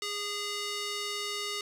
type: tone with band-pass filter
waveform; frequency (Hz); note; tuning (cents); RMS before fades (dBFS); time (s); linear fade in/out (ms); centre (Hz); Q
square; 410.6; G#4; -20; -35; 0.02-1.61; 2; 4400; 0.98
effects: none